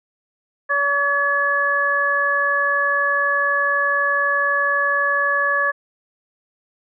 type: harmonic tone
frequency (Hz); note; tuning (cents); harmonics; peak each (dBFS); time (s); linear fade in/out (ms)
568; C#5; +42; 1 / 2 / 3; -25 / -21 / -18; 0.69-5.72; 20
effects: none